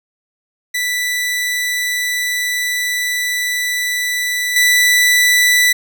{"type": "tone with level steps", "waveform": "sawtooth", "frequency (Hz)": 1975.5, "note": "B6", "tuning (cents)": 0, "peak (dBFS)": [-13, -6], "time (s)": [0.74, 5.73], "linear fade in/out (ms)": 10, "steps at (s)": 4.56, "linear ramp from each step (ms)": 2, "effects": []}